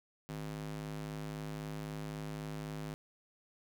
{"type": "tone with high-pass filter", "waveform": "square", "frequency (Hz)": 51.91, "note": "G#1", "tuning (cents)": 0, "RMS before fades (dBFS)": -42, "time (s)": [0.29, 2.94], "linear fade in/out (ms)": 0, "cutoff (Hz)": 150, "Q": 1.4, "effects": []}